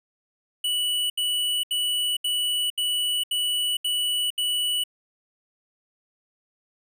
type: tone bursts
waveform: square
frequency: 2953 Hz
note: F#7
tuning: 4 cents flat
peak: -23 dBFS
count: 8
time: 0.64-4.838 s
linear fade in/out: 5 ms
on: 460 ms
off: 74 ms
effects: none